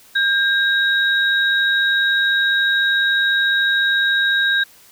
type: tone pair together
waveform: sine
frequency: 1603 / 3807 Hz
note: G6 / A#7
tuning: +38 / +36 cents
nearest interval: octave + minor third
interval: 1498 cents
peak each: -15 / -20 dBFS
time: 0.15-4.64 s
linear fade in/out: 10 ms
effects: white hiss -48 dBFS RMS until 4.91 s